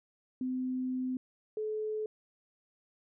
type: tone pair in turn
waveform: sine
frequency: 256 / 430.5 Hz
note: C4 / A4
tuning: -38 / -38 cents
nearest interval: major sixth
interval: 900 cents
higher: second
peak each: -31 / -32 dBFS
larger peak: first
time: 0.41-1.17 / 1.57-2.06 s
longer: first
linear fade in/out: 2 ms
effects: none